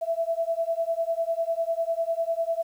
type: beating tone pair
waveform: sine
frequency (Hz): 659.3 / 669.3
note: E5 / E5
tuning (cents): 0 / +26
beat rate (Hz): 10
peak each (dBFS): -27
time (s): 0.01-2.63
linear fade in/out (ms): 20
effects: 9-bit